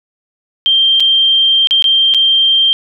sine tone with dropouts, 3165 Hz, G7, 16 cents sharp, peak -7 dBFS, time 0.66-2.73 s, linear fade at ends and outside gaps 0 ms, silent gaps 0.999-1.004 / 1.672-1.709 / 1.824-1.842 / 2.139-2.146 s, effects none

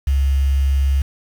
sine tone with quantisation, 68.4 Hz, C#2, 23 cents flat, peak -13 dBFS, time 0.07-1.02 s, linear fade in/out 5 ms, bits 6, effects none

